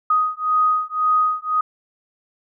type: beating tone pair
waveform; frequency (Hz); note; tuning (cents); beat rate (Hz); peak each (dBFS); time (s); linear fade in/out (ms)
sine; 1248 / 1249.9; D#6 / D#6; +5 / +7; 1.9; -19; 0.1-1.61; 5
effects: none